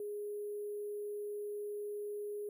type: tone with sample-and-hold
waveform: sine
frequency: 413.9 Hz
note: G#4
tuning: 6 cents flat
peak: -38 dBFS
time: 0-2.49 s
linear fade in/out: 2 ms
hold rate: 11025 Hz
effects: none